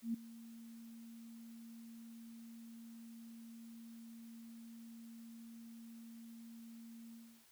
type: tone with ADSR envelope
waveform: sine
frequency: 229.7 Hz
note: A#3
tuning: 25 cents flat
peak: -33 dBFS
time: 0.02-7.45 s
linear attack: 120 ms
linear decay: 8 ms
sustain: -18 dB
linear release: 320 ms
effects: white hiss -67 dBFS RMS until 7.51 s

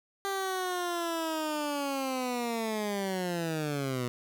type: linear sweep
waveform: 15% pulse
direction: down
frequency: 395.6 to 120.1 Hz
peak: -24 dBFS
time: 0.25-4.08 s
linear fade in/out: 0 ms
effects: none

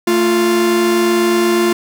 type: tone pair together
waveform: 45% pulse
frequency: 223.4 / 349.2 Hz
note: A3 / F4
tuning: +27 / 0 cents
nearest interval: minor sixth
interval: 773 cents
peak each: -18 / -12 dBFS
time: 0.07-1.73 s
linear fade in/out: 5 ms
effects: none

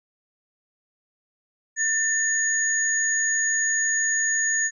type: tone pair together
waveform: sine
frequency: 1794 / 6713 Hz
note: A6 / G#8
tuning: +33 / +18 cents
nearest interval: octave + major seventh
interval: 2285 cents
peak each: -23 dBFS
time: 1.76-4.71 s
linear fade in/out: 50 ms
effects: none

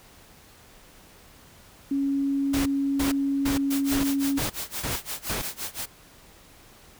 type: tone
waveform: sine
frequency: 277.1 Hz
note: C#4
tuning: 1 cent flat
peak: -22 dBFS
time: 1.91-4.39 s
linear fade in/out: 5 ms
type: noise bursts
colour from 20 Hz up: pink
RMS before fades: -29 dBFS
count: 7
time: 2.53-5.42 s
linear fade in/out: 10 ms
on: 130 ms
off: 330 ms
type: noise with tremolo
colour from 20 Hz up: white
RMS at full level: -31 dBFS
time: 3.7-5.86 s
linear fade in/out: 10 ms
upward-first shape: sine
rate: 5.8 Hz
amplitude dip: 95%
effects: pink hiss -52 dBFS RMS until 6.99 s

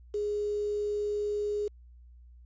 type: tone with quantisation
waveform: sine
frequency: 415.3 Hz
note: G#4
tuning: in tune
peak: -28 dBFS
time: 0.14-1.68 s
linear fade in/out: 5 ms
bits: 8
effects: added 60 Hz sine -50 dBFS peak until 2.45 s + resampled to 16000 Hz

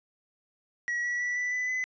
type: tone with pitch steps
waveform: triangle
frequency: 1919 / 1937.9 / 1957.1 / 1976.4 / 1995.9 / 2016 Hz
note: A#6 / B6 / B6 / B6 / B6 / B6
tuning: +50 / -33 / -16 / +1 / +18 / +35 cents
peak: -26 dBFS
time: 0.88-1.84 s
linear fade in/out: 0 ms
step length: 160 ms
effects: resampled to 16000 Hz

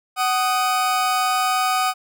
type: tone pair together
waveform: 40% pulse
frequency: 750.1 / 1243 Hz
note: F#5 / D#6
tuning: +23 / -2 cents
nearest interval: major sixth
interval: 875 cents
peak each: -20 dBFS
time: 0.16-1.94 s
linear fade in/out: 50 ms
effects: none

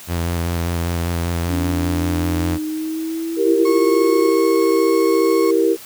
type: tone with vibrato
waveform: sawtooth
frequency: 85.4 Hz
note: F2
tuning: 38 cents flat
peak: -15 dBFS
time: 0.07-2.59 s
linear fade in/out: 50 ms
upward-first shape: square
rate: 5.1 Hz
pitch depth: 22 cents each way
type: exponential sweep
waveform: sine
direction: up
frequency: 277.2 to 364.2 Hz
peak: -21 dBFS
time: 1.49-4.31 s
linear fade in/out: 20 ms
type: chord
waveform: sine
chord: E diminished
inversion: none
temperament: equal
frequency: 329.6 / 392 / 466.2 Hz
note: E4 / G4 / Bb4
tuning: 0 / 0 / 0 cents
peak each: -17 dBFS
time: 3.36-5.77 s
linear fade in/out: 50 ms
type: tone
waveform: 35% pulse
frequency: 1094 Hz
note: C#6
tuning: 23 cents flat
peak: -23 dBFS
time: 3.65-5.51 s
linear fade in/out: 5 ms
effects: white hiss -38 dBFS RMS until 5.85 s

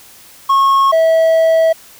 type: tone pair in turn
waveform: triangle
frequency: 1091 / 650.1 Hz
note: C#6 / E5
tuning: -28 / -24 cents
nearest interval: major sixth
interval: 896 cents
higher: first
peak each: -6 / -6 dBFS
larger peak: neither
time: 0.49-0.92 / 0.92-1.73 s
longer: second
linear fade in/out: 10 ms
effects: white hiss -41 dBFS RMS until 1.99 s

